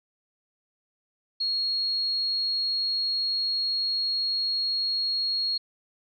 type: tone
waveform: sine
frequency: 4298 Hz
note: C8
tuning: 46 cents sharp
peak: -24 dBFS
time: 1.4-5.58 s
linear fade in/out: 10 ms
effects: none